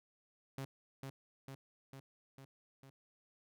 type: tone with echo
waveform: sawtooth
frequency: 135.2 Hz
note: C#3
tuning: 43 cents flat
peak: -37 dBFS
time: 0.58-0.65 s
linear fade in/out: 2 ms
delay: 450 ms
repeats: 5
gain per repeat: -3 dB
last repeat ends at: 2.9 s
effects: none